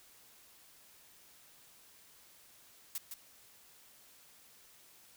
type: noise with echo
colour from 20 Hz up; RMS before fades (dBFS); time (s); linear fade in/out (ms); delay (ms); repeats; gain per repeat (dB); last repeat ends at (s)
blue; -38; 2.95-2.98; 2; 160; 1; -6; 3.14
effects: white hiss -61 dBFS RMS until 5.16 s